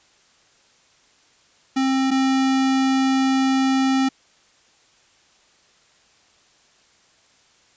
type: tone pair in turn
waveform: square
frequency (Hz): 265.5 / 265.5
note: C4 / C4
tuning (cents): +25 / +25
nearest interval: unison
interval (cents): 0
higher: neither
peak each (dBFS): -18 / -17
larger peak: second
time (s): 1.76-2.11 / 2.11-4.09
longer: second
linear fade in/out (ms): 10
effects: white hiss -57 dBFS RMS until 7.76 s + resampled to 16000 Hz